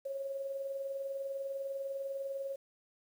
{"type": "tone with tremolo", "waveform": "sine", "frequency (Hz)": 547, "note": "C#5", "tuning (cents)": -23, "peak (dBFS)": -34, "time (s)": [0.05, 2.56], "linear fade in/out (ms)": 10, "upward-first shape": "sine", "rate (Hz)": 20, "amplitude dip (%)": 45, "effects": ["10-bit"]}